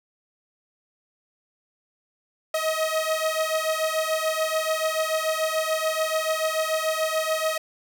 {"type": "beating tone pair", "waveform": "sawtooth", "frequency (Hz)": [630, 636.9], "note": ["D#5", "D#5"], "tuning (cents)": [21, 40], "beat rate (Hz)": 6.9, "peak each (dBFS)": -22, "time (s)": [2.54, 7.58], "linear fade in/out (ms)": 5, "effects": []}